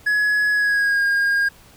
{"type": "tone with pitch glide", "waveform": "triangle", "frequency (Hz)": [1686, 1622], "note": ["G#6", "G#6"], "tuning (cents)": [26, -41], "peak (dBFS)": -14, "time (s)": [0.06, 1.49], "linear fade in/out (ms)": 10, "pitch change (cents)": -67, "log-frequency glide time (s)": [0.51, 1.03], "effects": ["pink hiss -49 dBFS RMS until 1.76 s"]}